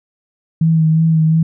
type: tone with vibrato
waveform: sine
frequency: 160.4 Hz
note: E3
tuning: 47 cents flat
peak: -9 dBFS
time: 0.61-1.43 s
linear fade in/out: 5 ms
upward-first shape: sine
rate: 2.8 Hz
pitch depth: 26 cents each way
effects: none